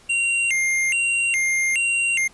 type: tone with vibrato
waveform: square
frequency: 2415 Hz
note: D7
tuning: 48 cents sharp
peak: -19 dBFS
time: 0.09-2.28 s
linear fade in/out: 10 ms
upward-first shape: square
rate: 1.2 Hz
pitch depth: 230 cents each way
effects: pink hiss -51 dBFS RMS until 2.33 s + resampled to 24000 Hz